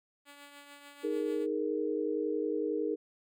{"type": "tone with tremolo", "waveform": "5% pulse", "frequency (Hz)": 286.3, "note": "D4", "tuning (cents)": -44, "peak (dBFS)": -37, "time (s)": [0.25, 1.47], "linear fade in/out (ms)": 50, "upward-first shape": "triangle", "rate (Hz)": 6.8, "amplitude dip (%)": 50}
{"type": "chord", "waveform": "sine", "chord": "D# suspended fourth", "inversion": "none", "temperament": "equal", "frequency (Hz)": [311.1, 415.3, 466.2], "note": ["D#4", "G#4", "A#4"], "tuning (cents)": [0, 0, 0], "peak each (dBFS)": [-34, -34, -34], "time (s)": [1.03, 2.96], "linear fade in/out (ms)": 20}
{"effects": []}